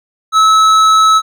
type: tone with hard clipping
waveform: sine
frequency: 1298 Hz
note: E6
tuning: 27 cents flat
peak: -7 dBFS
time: 0.32-1.22 s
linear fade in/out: 50 ms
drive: 10 dB
effects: none